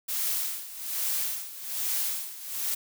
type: noise with tremolo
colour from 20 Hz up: blue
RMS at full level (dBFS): -28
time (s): 0.08-2.75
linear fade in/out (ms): 10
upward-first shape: sine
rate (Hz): 1.2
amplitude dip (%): 80
effects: none